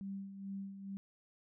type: tone with tremolo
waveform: sine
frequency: 196 Hz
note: G3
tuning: in tune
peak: -39 dBFS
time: 0.01-0.97 s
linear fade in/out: 0 ms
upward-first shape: sine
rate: 2.3 Hz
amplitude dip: 60%
effects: none